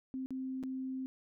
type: tone with dropouts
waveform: sine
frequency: 261.6 Hz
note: C4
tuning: in tune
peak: -36 dBFS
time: 0.14-1.06 s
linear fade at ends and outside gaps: 0 ms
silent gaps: 0.26-0.306 / 0.629-0.636 s
effects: none